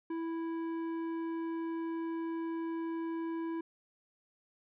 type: tone with tanh clipping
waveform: triangle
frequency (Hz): 329.6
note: E4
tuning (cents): 0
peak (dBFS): -36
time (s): 0.1-3.61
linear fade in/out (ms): 5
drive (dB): 15
effects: none